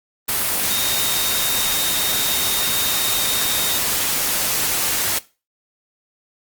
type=tone in noise; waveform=sine; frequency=3706 Hz; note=A#7; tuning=11 cents flat; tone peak=-24 dBFS; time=0.7-3.78 s; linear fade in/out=10 ms; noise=white; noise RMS=-20 dBFS; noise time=0.28-5.19 s; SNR=-7 dB; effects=noise-tail reverb RT60 0.3 s tail -19 dB re dry + Opus 32 kbps